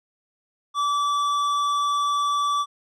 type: tone with tanh clipping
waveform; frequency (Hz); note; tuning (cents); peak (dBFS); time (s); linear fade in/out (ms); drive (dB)
sine; 1156; D6; -28; -22; 0.74-2.66; 50; 12
effects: none